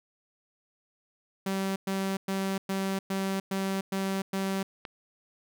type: tone bursts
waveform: sawtooth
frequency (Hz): 193.2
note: G3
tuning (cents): -25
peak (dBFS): -24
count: 8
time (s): 1.46-4.63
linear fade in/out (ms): 5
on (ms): 300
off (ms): 110
type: click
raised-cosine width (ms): 0.3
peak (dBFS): -22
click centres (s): 4.852
effects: none